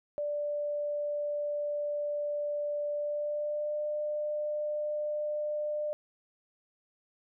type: tone with pitch glide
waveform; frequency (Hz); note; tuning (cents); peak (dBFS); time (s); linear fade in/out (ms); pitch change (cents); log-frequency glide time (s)
sine; 587.3 to 598.9; D5 to D5; 0 to +34; -30; 0.18-5.93; 0; +34; 2.93-3.81
effects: none